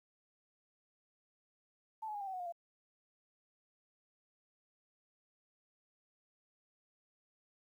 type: tone with pitch steps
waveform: sine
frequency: 880 / 849 / 819.2 / 790.4 / 762.6 / 735.7 / 709.8 / 684.9 Hz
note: A5 / G#5 / G#5 / G5 / G5 / F#5 / F5 / F5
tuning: 0 / +38 / -24 / +14 / -48 / -10 / +28 / -34 cents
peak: -39 dBFS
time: 2.02-2.524 s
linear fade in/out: 10 ms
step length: 63 ms
effects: 12-bit